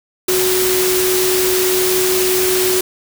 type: tone in noise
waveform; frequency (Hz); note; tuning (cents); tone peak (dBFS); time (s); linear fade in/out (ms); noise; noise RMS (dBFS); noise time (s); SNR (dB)
sine; 370; F#4; 0; -15; 0.28-2.81; 5; white; -18; 0.28-2.81; 0
effects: none